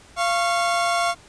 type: tone pair together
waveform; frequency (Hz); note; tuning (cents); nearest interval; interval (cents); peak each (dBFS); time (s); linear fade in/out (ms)
30% pulse; 691 / 1098.8; F5 / C#6; -19 / -16; minor sixth; 803; -18 / -22; 0.16-1.15; 50
effects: pink hiss -49 dBFS RMS until 1.28 s + resampled to 22050 Hz